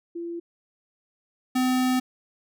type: tone pair in turn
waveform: sine / square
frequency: 340.5 / 255.1 Hz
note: F4 / C4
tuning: -44 / -44 cents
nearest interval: perfect fourth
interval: 500 cents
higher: first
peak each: -30 / -21 dBFS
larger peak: second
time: 0.15-0.4 / 1.55-2 s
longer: second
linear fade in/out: 10 ms
effects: none